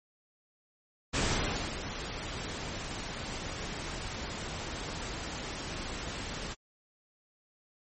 pink noise with ADSR envelope, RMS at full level -28 dBFS, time 1.13-6.55 s, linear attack 21 ms, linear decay 610 ms, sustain -10 dB, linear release 30 ms, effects MP3 32 kbps

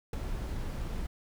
brown noise with ADSR envelope, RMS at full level -28 dBFS, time 0.13-1.07 s, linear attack 3 ms, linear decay 13 ms, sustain -7 dB, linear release 11 ms, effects none

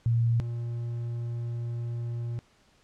sine / triangle tone pair in turn, 116.54 / 118.17 Hz, A#2 / A#2, 0 / +24 cents, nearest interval unison, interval 24 cents, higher second, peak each -21 / -28 dBFS, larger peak first, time 0.06-0.4 / 0.4-2.39 s, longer second, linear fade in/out 0 ms, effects pink hiss -63 dBFS RMS until 2.83 s + low-pass 7000 Hz 12 dB/octave

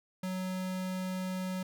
square tone, 185.6 Hz, F#3, 6 cents sharp, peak -34 dBFS, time 0.23-1.63 s, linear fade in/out 5 ms, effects none

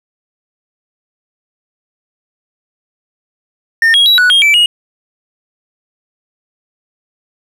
triangle tone with pitch steps, 1819 / 3296 / 3895 / 1475 / 3240 / 2321 / 2882 Hz, A#6 / G#7 / B7 / F#6 / G#7 / D7 / F#7, -43 / -14 / -25 / -6 / -43 / -21 / -46 cents, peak -4 dBFS, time 3.82-4.66 s, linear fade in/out 2 ms, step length 120 ms, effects none

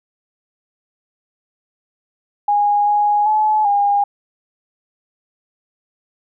sine tone with pitch steps, 823 / 829 / 857 / 811 Hz, G#5 / G#5 / A5 / G#5, -16 / -3 / -46 / -41 cents, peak -12 dBFS, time 2.48-4.04 s, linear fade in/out 5 ms, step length 390 ms, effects none

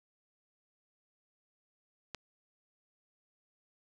click, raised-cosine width 0.2 ms, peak -22 dBFS, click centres 2.147 s, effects none

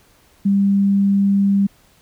sine tone, 198.4 Hz, G3, 21 cents sharp, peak -12 dBFS, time 0.45-1.67 s, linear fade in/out 10 ms, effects pink hiss -54 dBFS RMS until 2.01 s

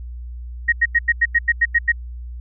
sine tone bursts, 1879 Hz, A#6, 13 cents sharp, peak -11 dBFS, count 10, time 0.68-1.921 s, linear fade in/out 10 ms, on 44 ms, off 89 ms, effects added 60 Hz sine -29 dBFS peak until 2.4 s

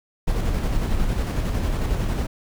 brown noise with tremolo, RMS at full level -21 dBFS, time 0.27-2.27 s, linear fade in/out 10 ms, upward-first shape square, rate 11 Hz, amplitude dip 30%, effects none

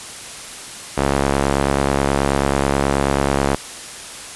sawtooth tone with band-pass filter, 69.3 Hz, C#2, in tune, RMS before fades -18 dBFS, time 0.97-3.56 s, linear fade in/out 10 ms, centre 740 Hz, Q 0.57, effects white hiss -33 dBFS RMS until 4.35 s + resampled to 24000 Hz

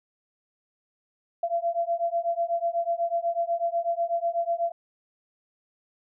sine beating tone pair, 677 / 685.1 Hz, E5 / F5, +46 / -33 cents, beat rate 8.1 Hz, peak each -27 dBFS, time 1.43-4.72 s, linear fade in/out 5 ms, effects none

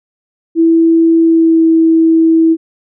sine tone with pitch glide, 329.2 to 325.4 Hz, E4 to E4, -2 to -22 cents, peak -5 dBFS, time 0.55-2.57 s, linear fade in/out 50 ms, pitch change -20 cents, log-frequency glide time 1.21-1.65 s, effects none

